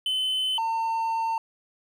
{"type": "tone pair in turn", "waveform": "triangle", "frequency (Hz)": [3043, 904.7], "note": ["F#7", "A5"], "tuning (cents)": [48, 48], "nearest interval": "octave + major sixth", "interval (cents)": 2100, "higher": "first", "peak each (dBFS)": -22, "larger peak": "neither", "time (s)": [[0.06, 0.58], [0.58, 1.38]], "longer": "second", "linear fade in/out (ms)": 2, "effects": []}